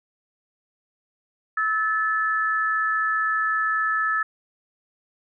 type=tone pair together; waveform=sine; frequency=1302.8 / 1738 Hz; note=E6 / A6; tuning=-21 / -22 cents; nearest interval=perfect fourth; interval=499 cents; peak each=-23 dBFS; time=1.57-4.23 s; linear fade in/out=5 ms; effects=none